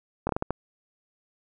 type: slowing click train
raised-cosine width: 1 ms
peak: -12 dBFS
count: 6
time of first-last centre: 0.27-0.506 s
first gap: 22 ms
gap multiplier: 1.39
effects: none